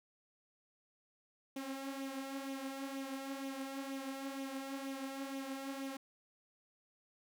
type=tone with flanger; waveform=sawtooth; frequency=271 Hz; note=C#4; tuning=39 cents flat; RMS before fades=-43 dBFS; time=1.56-5.97 s; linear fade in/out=5 ms; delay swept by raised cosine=0.31 to 5.21 ms; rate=2.1 Hz; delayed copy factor=+0.55; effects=none